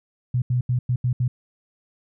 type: tone bursts at uneven times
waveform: sine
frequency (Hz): 124.2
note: B2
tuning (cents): +10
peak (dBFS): -18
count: 6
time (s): 0.34-0.42 / 0.5-0.61 / 0.69-0.79 / 0.89-0.96 / 1.04-1.13 / 1.2-1.28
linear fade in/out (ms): 5
effects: none